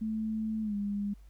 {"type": "tone with pitch glide", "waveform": "sine", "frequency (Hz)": [218.9, 203.1], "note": ["A3", "G#3"], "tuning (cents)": [-9, -38], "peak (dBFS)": -30, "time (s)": [0.01, 1.14], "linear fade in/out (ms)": 10, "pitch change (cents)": -129, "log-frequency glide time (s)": [0.62, 0.75], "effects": ["added 50 Hz sine -50 dBFS peak until 1.29 s", "pink hiss -70 dBFS RMS until 1.29 s"]}